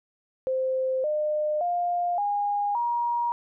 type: tone with pitch steps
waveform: sine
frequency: 521 / 605.4 / 703.5 / 817.5 / 950 Hz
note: C5 / D#5 / F5 / G#5 / A#5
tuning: -7 / -48 / +12 / -28 / +33 cents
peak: -23 dBFS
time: 0.47-3.32 s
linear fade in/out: 0 ms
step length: 570 ms
effects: none